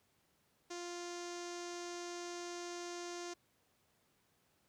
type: tone with low-pass filter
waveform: sawtooth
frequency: 349.2 Hz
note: F4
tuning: in tune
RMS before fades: -45 dBFS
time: 0.7-3.34 s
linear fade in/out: 10 ms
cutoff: 6300 Hz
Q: 3.6
effects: pink hiss -75 dBFS RMS until 4.68 s + high-pass 80 Hz 12 dB/octave